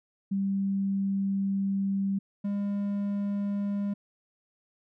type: tone pair in turn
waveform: sine / triangle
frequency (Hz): 196 / 201.9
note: G3 / G#3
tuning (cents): 0 / -49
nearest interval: minor second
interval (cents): 51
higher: second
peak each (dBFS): -25 / -25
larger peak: neither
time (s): 0.31-2.19 / 2.44-3.94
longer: first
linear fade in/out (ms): 10
effects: none